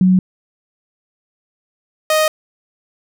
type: tone pair in turn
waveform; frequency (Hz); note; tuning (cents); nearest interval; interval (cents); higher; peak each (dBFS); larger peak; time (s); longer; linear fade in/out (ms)
sine / sawtooth; 185 / 622.3; F#3 / D#5; 0 / 0; octave + major sixth; 2100; second; -8 / -8; neither; 0.01-0.19 / 2.1-2.28; neither; 2
effects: none